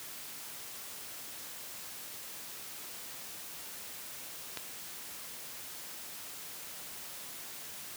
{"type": "click", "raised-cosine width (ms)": 0.2, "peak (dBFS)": -19, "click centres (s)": 4.573, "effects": ["white hiss -45 dBFS RMS until 7.96 s", "high-pass 80 Hz 12 dB/octave"]}